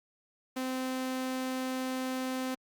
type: tone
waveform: sawtooth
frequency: 258.7 Hz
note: C4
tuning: 19 cents flat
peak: -28 dBFS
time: 0.56-2.55 s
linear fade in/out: 10 ms
effects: Opus 48 kbps